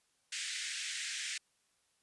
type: band-pass noise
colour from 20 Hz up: pink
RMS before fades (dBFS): -40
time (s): 0.32-1.38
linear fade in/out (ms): 5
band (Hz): 1700 to 9000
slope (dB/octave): 48
effects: white hiss -75 dBFS RMS until 2.02 s + resampled to 24000 Hz